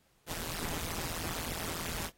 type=noise with amplitude modulation; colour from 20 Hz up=pink; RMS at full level=-34 dBFS; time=0.26-2.11 s; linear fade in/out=50 ms; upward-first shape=sine; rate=166 Hz; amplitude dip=90%; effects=pink hiss -70 dBFS RMS until 2.17 s + AAC 48 kbps